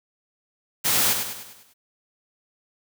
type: noise with echo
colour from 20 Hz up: white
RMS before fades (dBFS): -21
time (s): 0.84-1.14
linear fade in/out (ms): 20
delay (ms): 100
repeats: 6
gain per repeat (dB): -6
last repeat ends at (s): 1.74
effects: none